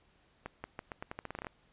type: accelerating click train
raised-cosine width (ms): 0.5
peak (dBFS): -24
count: 14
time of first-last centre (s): 0.46-1.468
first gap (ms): 180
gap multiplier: 0.84
effects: pink hiss -68 dBFS RMS until 1.72 s + resampled to 8000 Hz